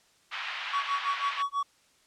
white band-pass noise, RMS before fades -36 dBFS, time 0.31-1.43 s, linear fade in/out 20 ms, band 940 to 3100 Hz, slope 24 dB/octave
triangle tone with tremolo, 1126 Hz, C#6, 27 cents sharp, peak -23 dBFS, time 0.73-1.63 s, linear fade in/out 5 ms, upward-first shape sine, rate 6.1 Hz, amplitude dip 100%
effects white hiss -64 dBFS RMS until 2.06 s + low-pass 8000 Hz 12 dB/octave

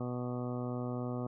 harmonic tone with a mistuned harmonic, 123.47 Hz, B2, in tune, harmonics 1 / 2 / 3 / 4 / 5 / 6 / 7 / 8 / 9 / 10, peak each -38 / -38 / -44 / -44 / -46 / -49 / -54 / -58 / -51 / -52 dBFS, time 0-1.27 s, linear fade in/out 5 ms, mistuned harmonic 8, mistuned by +43 cents, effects none

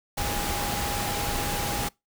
sine tone in noise, 818 Hz, G#5, 26 cents flat, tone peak -33 dBFS, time 0.17-1.89 s, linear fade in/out 10 ms, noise pink, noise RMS -29 dBFS, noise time 0.17-1.89 s, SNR -7 dB, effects noise-tail reverb RT60 0.2 s tail -24 dB re dry

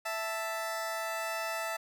20% pulse tone pair together, 660.2 / 880 Hz, E5 / A5, +2 / 0 cents, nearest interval perfect fourth, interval 498 cents, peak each -30 / -33 dBFS, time 0.05-1.77 s, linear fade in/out 10 ms, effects none

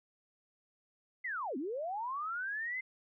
sine linear two-way sweep, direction down then up, 2090 to 240.9 to 2090 Hz, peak -35 dBFS, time 1.24-2.81 s, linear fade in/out 10 ms, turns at 1.57 s, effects none

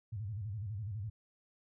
sine tone with vibrato, 103.83 Hz, G#2, in tune, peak -37 dBFS, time 0.12-1.1 s, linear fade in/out 10 ms, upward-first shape square, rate 12 Hz, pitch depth 140 cents each way, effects none

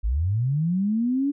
sine linear sweep, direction up, 47.19 to 290 Hz, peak -20 dBFS, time 0.03-1.32 s, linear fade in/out 20 ms, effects none

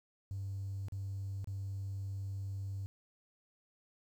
triangle tone with dropouts, 98 Hz, G2, in tune, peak -34 dBFS, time 0.31-2.86 s, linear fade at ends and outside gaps 0 ms, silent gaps 0.884-0.922 / 1.444-1.473 s, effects tanh soft clip ceiling -34 dBFS + 11-bit

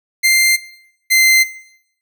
sawtooth tone pair in turn, 2093 / 2077 Hz, C7 / C7, 0 / -13 cents, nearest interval unison, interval 13 cents, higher first, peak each -6 dBFS, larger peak neither, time 0.23-0.57 / 1.1-1.44 s, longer neither, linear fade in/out 20 ms, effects noise-tail reverb RT60 0.8 s tail -19 dB re dry

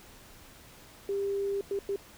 sine tone bursts at uneven times, 397.7 Hz, G4, 25 cents sharp, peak -28 dBFS, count 3, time 1.09-1.61 / 1.71-1.79 / 1.89-1.96 s, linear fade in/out 2 ms, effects pink hiss -53 dBFS RMS until 2.17 s

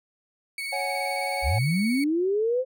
35% pulse tone with vibrato, 2225 Hz, C#7, 6 cents sharp, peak -28 dBFS, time 0.58-2.04 s, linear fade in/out 2 ms, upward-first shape square, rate 19 Hz, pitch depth 18 cents each way
triangle chord, C# suspended fourth, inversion none, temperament equal, 554.4 / 740 / 830.6 Hz, C#5 / F#5 / G#5, 0 / 0 / 0 cents, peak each -30 / -29 / -31 dBFS, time 0.72-1.59 s, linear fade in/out 10 ms
sine linear sweep, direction up, 51.91 to 526 Hz, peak -21 dBFS, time 1.42-2.65 s, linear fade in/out 50 ms
effects none

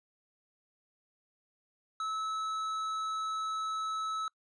sine tone with tanh clipping, 1300 Hz, E6, 24 cents flat, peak -34 dBFS, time 2-4.28 s, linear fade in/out 2 ms, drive 10 dB, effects noise-tail reverb RT60 0.1 s tail -25 dB re dry + resampled to 22050 Hz

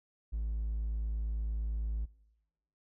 triangle tone, 54.4 Hz, A1, 19 cents flat, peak -29 dBFS, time 0.32-2.06 s, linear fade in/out 20 ms, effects noise-tail reverb RT60 1.0 s tail -24 dB re dry + tanh soft clip ceiling -26 dBFS

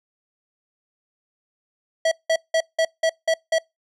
square tone bursts, 650 Hz, E5, 24 cents flat, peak -17 dBFS, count 7, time 2.05-3.585 s, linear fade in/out 5 ms, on 65 ms, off 180 ms, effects noise-tail reverb RT60 0.2 s tail -26 dB re dry + low-pass 7000 Hz 12 dB/octave

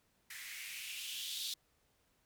violet noise with band-pass filter sweep, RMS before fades -44 dBFS, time 0.3-1.54 s, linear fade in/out 5 ms, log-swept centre 1800 to 3900 Hz, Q 4.5, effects pink hiss -75 dBFS RMS until 2.25 s

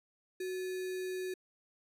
sine tone with sample-and-hold, 370 Hz, F#4, in tune, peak -35 dBFS, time 0.4-1.34 s, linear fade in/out 5 ms, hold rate 2100 Hz, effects resampled to 32000 Hz

